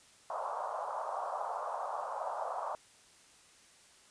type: band-pass noise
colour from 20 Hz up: pink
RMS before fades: -38 dBFS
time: 0.3-2.75 s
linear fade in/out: 0 ms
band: 580 to 1200 Hz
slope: 48 dB/octave
effects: white hiss -61 dBFS RMS until 4.1 s + resampled to 22050 Hz